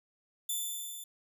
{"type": "tone with level ramp", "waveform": "5% pulse", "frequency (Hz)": 3522, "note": "A7", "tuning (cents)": 1, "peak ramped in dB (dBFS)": [-23, -35], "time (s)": [0.49, 1.04], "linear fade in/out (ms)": 5, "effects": []}